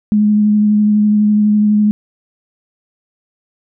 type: tone with vibrato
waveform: sine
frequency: 210 Hz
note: G#3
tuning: 19 cents sharp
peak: -8 dBFS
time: 0.12-1.91 s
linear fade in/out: 0 ms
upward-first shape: sine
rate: 12 Hz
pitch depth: 14 cents each way
effects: none